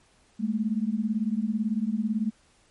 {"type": "beating tone pair", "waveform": "sine", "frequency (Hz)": [207.7, 225.7], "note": ["G#3", "A3"], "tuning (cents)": [0, 44], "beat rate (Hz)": 18, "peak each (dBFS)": -27, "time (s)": [0.39, 2.31], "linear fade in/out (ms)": 20, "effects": ["pink hiss -62 dBFS RMS until 2.7 s", "MP3 48 kbps"]}